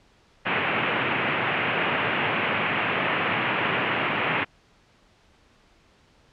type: band-pass noise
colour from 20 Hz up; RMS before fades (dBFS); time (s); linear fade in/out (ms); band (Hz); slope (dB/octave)
white; -25; 0.45-4.45; 20; 100 to 2800; 48
effects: pink hiss -59 dBFS RMS until 6.32 s + low-pass 5000 Hz 12 dB/octave